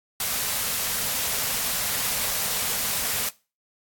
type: band-stop noise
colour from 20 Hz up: white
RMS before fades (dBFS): -26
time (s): 0.2-3.29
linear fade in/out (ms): 2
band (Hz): 280 to 400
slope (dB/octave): 96
effects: noise-tail reverb RT60 0.3 s tail -20 dB re dry + AAC 64 kbps